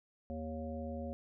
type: harmonic tone with a mistuned harmonic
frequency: 79 Hz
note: D#2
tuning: 27 cents sharp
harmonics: 1 / 3 / 5 / 7 / 9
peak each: -43 / -42 / -52 / -44 / -50 dBFS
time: 0.3-1.13 s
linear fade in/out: 0 ms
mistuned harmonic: 9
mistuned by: -18 cents
effects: none